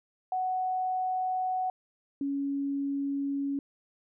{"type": "tone pair in turn", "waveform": "sine", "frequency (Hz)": [743, 279.2], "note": ["F#5", "C#4"], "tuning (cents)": [7, 13], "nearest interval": "octave + perfect fourth", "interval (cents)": 1694, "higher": "first", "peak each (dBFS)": [-27, -28], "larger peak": "first", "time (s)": [[0.32, 1.7], [2.21, 3.59]], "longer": "neither", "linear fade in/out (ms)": 2, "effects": []}